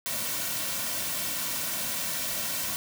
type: noise with comb filter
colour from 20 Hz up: white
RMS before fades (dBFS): -31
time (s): 0.06-2.76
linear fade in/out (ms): 0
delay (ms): 2.4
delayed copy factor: -0.6
effects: none